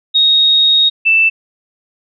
sine tone pair in turn, 3750 / 2652 Hz, A#7 / E7, +10 / +10 cents, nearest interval tritone, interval 600 cents, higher first, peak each -7 dBFS, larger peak neither, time 0.14-0.9 / 1.05-1.3 s, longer first, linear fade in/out 20 ms, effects none

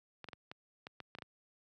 clicks, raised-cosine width 0.3 ms, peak -29 dBFS, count 9, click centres 0.243 / 0.287 / 0.332 / 0.515 / 0.869 / 1.003 / 1.151 / 1.186 / 1.222 s, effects high-pass 100 Hz 12 dB/octave

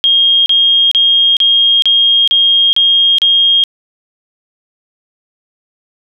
sine tone bursts, 3240 Hz, G#7, 43 cents flat, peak -6 dBFS, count 8, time 0.04-3.638 s, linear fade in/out 0 ms, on 420 ms, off 34 ms, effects none

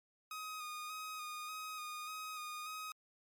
sawtooth tone with vibrato, 1244.5 Hz, D#6, in tune, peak -39 dBFS, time 0.31-2.92 s, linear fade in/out 2 ms, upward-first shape square, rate 1.7 Hz, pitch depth 23 cents each way, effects MP3 96 kbps

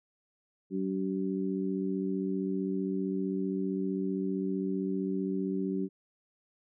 harmonic tone, 95.4 Hz, G2, 47 cents flat, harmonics 2 / 3 / 4, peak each -32 / -34 / -35 dBFS, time 0.7-5.89 s, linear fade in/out 50 ms, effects none

